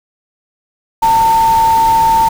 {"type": "tone in noise", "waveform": "sine", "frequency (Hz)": 900, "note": "A5", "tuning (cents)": 39, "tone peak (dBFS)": -7, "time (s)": [1.02, 2.29], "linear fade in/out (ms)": 10, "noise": "pink", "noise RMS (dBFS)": -24, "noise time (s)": [1.02, 2.29], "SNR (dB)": 14, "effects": []}